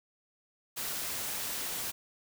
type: noise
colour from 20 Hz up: white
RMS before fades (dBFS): -36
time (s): 0.76-1.92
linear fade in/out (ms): 20
effects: none